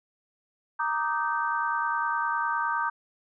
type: chord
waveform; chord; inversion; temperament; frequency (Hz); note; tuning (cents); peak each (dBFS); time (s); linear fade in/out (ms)
sine; Eb major seventh; second; equal with one note detuned; 932.3 / 1174.7 / 1244.5 / 1550.9; Bb5 / D6 / Eb6 / G6; 0 / 0 / 0 / -19; -29 / -31 / -33 / -30; 0.79-2.9; 10
effects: none